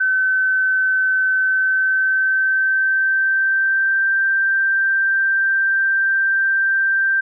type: tone with pitch glide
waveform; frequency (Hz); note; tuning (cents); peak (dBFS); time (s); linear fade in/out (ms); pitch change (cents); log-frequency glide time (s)
sine; 1527 to 1570.8; G6 to G6; -46 to +3; -14; 0-7.21; 10; +49; 1.34-4.12
effects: none